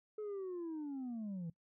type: linear sweep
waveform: sine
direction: down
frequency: 432 to 159.8 Hz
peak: -37 dBFS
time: 0.18-1.5 s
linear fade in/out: 5 ms
effects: noise-tail reverb RT60 0.1 s tail -21 dB re dry + tanh soft clip ceiling -39 dBFS